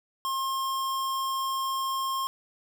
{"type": "tone", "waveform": "square", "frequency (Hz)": 1069, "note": "C6", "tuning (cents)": 37, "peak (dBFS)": -28, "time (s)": [0.25, 2.27], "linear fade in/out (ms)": 0, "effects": []}